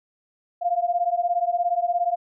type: beating tone pair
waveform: sine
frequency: 691 / 708 Hz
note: F5 / F5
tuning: -19 / +23 cents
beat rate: 17 Hz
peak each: -23 dBFS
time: 0.61-2.16 s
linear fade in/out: 20 ms
effects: none